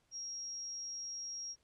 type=tone; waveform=sine; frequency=5610 Hz; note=F8; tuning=7 cents sharp; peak=-40 dBFS; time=0.11-1.56 s; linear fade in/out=50 ms; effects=pink hiss -75 dBFS RMS until 1.63 s + low-pass 9000 Hz 12 dB/octave